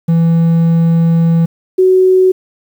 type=tone pair in turn; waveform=triangle / sine; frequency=166.1 / 372.9 Hz; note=E3 / F#4; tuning=+13 / +14 cents; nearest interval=octave + major second; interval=1401 cents; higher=second; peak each=-5 dBFS; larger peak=neither; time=0.08-1.46 / 1.78-2.32 s; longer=first; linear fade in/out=10 ms; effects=7-bit